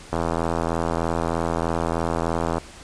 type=click train; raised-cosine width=1 ms; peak=-9 dBFS; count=205; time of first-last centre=0.13-2.582 s; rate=83.2 Hz; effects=pink hiss -43 dBFS RMS until 2.83 s + resampled to 22050 Hz